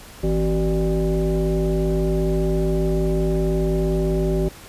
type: tone with frequency modulation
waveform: sine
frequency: 164.81 Hz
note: E3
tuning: in tune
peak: -17 dBFS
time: 0.23-4.49 s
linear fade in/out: 10 ms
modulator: 215 Hz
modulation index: 1.5
effects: pink hiss -42 dBFS RMS until 4.68 s + resampled to 32000 Hz